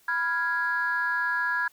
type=chord; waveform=sine; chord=F diminished; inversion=second; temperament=equal; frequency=987.8 / 1396.9 / 1661.2 Hz; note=Cb6 / F6 / Ab6; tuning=0 / 0 / 0 cents; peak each=-30 / -30 / -25 dBFS; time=0.08-1.68 s; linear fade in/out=5 ms; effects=tanh soft clip ceiling -17 dBFS + white hiss -61 dBFS RMS until 1.72 s